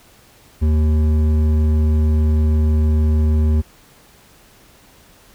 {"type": "tone with hard clipping", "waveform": "sine", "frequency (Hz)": 77.2, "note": "D#2", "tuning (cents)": -13, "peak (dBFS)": -14, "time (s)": [0.61, 3.62], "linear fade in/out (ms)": 20, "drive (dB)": 9, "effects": ["pink hiss -49 dBFS RMS until 5.34 s"]}